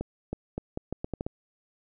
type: accelerating click train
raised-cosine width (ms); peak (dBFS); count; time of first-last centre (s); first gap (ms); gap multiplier
2; -18; 9; 0.01-1.265; 320; 0.78
effects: none